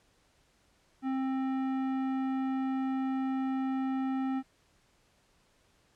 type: tone with tanh clipping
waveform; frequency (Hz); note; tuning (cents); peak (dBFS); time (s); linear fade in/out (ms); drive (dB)
triangle; 264.5; C4; +19; -31; 1.02-4.43; 50; 18
effects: pink hiss -68 dBFS RMS until 5.95 s + low-pass 9000 Hz 12 dB/octave